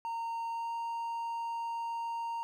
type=tone with pitch glide; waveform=triangle; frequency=921 to 926.9 Hz; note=A#5 to A#5; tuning=-21 to -10 cents; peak=-32 dBFS; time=0.05-2.43 s; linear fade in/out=0 ms; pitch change=+11 cents; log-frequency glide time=0.5-0.71 s; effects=none